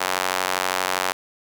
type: tone with high-pass filter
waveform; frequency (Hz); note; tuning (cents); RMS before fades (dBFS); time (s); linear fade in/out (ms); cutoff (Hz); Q
sawtooth; 92.5; F#2; 0; -24; 0-1.13; 10; 860; 0.98
effects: none